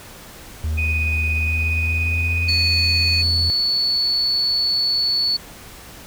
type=tone with pitch glide; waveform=triangle; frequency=77.9 to 83.97 Hz; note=D#2 to E2; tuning=+3 to +33 cents; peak=-17 dBFS; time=0.64-3.5 s; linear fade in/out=0 ms; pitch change=+130 cents; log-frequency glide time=1.34-2.37 s
type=tone with tremolo; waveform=sine; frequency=2489 Hz; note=D#7; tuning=in tune; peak=-19 dBFS; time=0.77-3.23 s; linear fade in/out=20 ms; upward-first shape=sine; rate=17 Hz; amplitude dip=25%
type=tone; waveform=sine; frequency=4435 Hz; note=C#8; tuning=in tune; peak=-16 dBFS; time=2.48-5.37 s; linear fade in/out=10 ms
effects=tanh soft clip ceiling -9 dBFS + pink hiss -40 dBFS RMS until 6.06 s